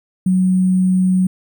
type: tone with sample-and-hold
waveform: sine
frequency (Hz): 185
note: F#3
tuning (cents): 0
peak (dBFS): -11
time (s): 0.26-1.27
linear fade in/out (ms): 5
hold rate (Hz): 8820
effects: none